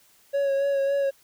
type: tone with vibrato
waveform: triangle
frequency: 554.4 Hz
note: C#5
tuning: in tune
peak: -19 dBFS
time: 0.33-1.11 s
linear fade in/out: 20 ms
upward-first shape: sine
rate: 3.6 Hz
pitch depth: 23 cents each way
effects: white hiss -59 dBFS RMS until 1.23 s